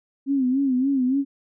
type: tone with vibrato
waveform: sine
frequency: 264.5 Hz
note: C4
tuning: 19 cents sharp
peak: -18 dBFS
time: 0.26-1.25 s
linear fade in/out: 50 ms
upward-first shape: sine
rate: 3.5 Hz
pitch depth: 99 cents each way
effects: none

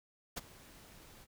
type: noise with ADSR envelope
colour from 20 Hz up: pink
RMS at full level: -37 dBFS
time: 0.36-1.27 s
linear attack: 16 ms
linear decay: 22 ms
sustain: -20 dB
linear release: 48 ms
effects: none

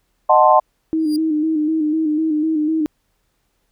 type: chord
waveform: sine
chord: D# diminished seventh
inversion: none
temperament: equal with one note detuned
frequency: 617.6 / 740 / 880 / 1046.5 Hz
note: D#5 / F#5 / A5 / C6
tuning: -13 / 0 / 0 / 0 cents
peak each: -14 dBFS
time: 0.29-0.6 s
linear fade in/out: 10 ms
type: tone with vibrato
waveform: sine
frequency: 311.1 Hz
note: D#4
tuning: in tune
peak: -15 dBFS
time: 0.93-2.86 s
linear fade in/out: 0 ms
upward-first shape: square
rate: 4 Hz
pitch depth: 44 cents each way
type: tone with exponential growth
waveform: sawtooth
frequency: 4800 Hz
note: D8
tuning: 37 cents sharp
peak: -23 dBFS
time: 0.99-1.16 s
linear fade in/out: 1 ms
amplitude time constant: 36 ms
effects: added 40 Hz sine -68 dBFS peak until 3.71 s + pink hiss -68 dBFS RMS until 3.71 s

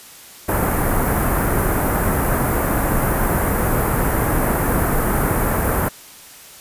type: band-stop noise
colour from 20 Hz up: pink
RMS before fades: -18 dBFS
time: 0.48-5.89 s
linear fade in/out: 10 ms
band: 1700 to 11000 Hz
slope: 24 dB/octave
effects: white hiss -41 dBFS RMS until 6.6 s + resampled to 32000 Hz

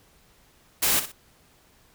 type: noise with echo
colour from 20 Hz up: white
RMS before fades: -22 dBFS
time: 0.82-1 s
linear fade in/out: 10 ms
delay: 61 ms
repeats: 2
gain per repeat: -11 dB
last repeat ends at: 1.122 s
effects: pink hiss -59 dBFS RMS until 1.94 s

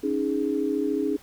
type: chord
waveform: sine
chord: C# suspended second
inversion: none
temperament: equal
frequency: 277.2 / 311.1 / 415.3 Hz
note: C#4 / D#4 / G#4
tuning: 0 / 0 / 0 cents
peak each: -27 dBFS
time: 0.03-1.17 s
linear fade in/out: 10 ms
effects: pink hiss -52 dBFS RMS until 1.22 s

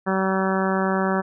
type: harmonic tone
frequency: 190.7 Hz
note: G3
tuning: 47 cents flat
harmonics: 1 / 2 / 3 / 4 / 5 / 6 / 7 / 8 / 9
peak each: -23 / -26 / -28 / -29 / -30 / -31 / -31 / -32 / -33 dBFS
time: 0.06-1.22 s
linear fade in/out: 20 ms
effects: none

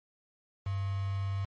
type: tone with quantisation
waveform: sine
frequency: 98 Hz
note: G2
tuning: in tune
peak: -30 dBFS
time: 0.66-1.45 s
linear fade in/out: 5 ms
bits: 7
effects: low-pass 4000 Hz 12 dB/octave + MP3 48 kbps

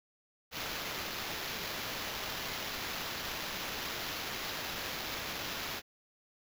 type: noise with sample-and-hold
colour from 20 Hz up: blue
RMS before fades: -39 dBFS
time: 0.51-5.82 s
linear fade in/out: 50 ms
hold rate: 8820 Hz
effects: none

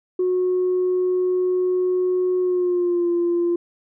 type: tone with pitch glide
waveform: sine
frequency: 365.4 to 345.7 Hz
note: F#4 to F4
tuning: -22 to -18 cents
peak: -16 dBFS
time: 0.19-3.56 s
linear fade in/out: 5 ms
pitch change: -96 cents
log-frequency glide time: 2.4-3.09 s
effects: tanh soft clip ceiling -14 dBFS

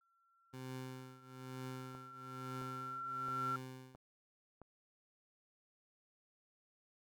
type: tone with exponential growth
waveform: sine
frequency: 1359 Hz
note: F6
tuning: 48 cents flat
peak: -35 dBFS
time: 0.01-3.56 s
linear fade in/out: 2 ms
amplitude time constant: 770 ms
type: tone with tremolo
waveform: 20% pulse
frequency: 129.6 Hz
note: C3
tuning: 16 cents flat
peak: -38 dBFS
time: 0.53-3.96 s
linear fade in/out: 10 ms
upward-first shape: triangle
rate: 1.1 Hz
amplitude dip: 90%
type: click train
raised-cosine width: 1 ms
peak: -40 dBFS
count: 5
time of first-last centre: 1.95-4.617 s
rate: 1.5 Hz
effects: none

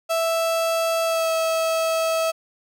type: tone with pitch glide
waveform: 35% pulse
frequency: 659.3 to 650.2 Hz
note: E5 to E5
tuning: 0 to -24 cents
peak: -18 dBFS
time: 0.09-2.32 s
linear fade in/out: 20 ms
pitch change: -24 cents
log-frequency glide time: 1.05-1.31 s
effects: none

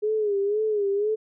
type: tone with vibrato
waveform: sine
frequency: 415.2 Hz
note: G#4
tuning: in tune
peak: -21 dBFS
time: 0.02-1.16 s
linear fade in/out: 20 ms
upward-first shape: sine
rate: 2 Hz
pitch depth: 85 cents each way
effects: none

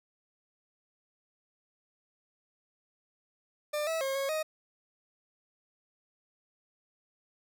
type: tone with pitch steps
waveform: 40% pulse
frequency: 597 / 649 / 539 / 548 / 625 Hz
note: D5 / E5 / C#5 / C#5 / D#5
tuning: +28 / -27 / -49 / -20 / +8 cents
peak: -29 dBFS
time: 3.73-4.43 s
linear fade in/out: 10 ms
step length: 140 ms
effects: none

